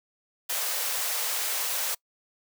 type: high-pass noise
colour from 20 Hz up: white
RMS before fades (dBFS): -29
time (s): 0.49-1.95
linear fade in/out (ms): 10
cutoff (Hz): 430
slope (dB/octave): 96
effects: noise-tail reverb RT60 0.1 s tail -25 dB re dry